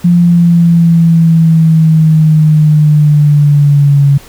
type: linear sweep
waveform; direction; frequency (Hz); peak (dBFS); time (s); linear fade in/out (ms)
sine; down; 174.6 to 140; -3; 0.04-4.18; 10
effects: pink hiss -36 dBFS RMS until 4.28 s

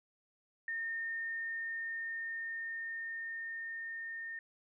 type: tone with level ramp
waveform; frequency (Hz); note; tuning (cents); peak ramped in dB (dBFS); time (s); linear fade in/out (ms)
sine; 1825; A#6; -37; -35 to -40; 0.68-4.39; 2
effects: none

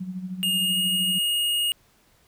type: tone with tremolo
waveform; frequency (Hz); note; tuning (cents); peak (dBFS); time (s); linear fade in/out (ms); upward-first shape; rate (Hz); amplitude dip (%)
sine; 184.4; F#3; -6; -27; 0-1.19; 10; sine; 13; 65
type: tone with pitch glide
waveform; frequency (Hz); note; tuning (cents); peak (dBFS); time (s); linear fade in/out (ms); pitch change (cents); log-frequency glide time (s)
square; 2839 to 2862; F7 to F7; +28 to +42; -22; 0.43-1.72; 0; +14; 0.61-0.77
effects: pink hiss -61 dBFS RMS until 2.27 s

